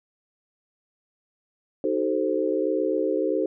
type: chord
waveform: sine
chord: D# diminished seventh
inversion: none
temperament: equal with one note detuned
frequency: 311.1 / 378.6 / 440 / 523.3 Hz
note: D#4 / F#4 / A4 / C5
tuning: 0 / +40 / 0 / 0 cents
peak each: -27 dBFS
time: 1.84-3.46 s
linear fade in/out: 2 ms
effects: none